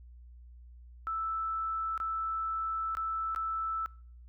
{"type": "tone with dropouts", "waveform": "sine", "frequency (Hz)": 1318.5, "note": "E6", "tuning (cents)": 0, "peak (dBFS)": -31, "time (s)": [1.07, 3.86], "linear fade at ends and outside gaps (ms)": 0, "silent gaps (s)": [[1.977, 2.001], [2.951, 2.97], [3.348, 3.361]], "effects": ["noise-tail reverb RT60 0.5 s tail -24 dB re dry", "added 60 Hz sine -49 dBFS peak until 4.28 s"]}